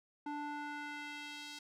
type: tone with band-pass filter sweep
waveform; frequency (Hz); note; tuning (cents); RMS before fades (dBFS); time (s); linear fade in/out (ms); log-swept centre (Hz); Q
square; 293.7; D4; 0; -44; 0.26-1.59; 5; 730 to 4500; 1.3
effects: none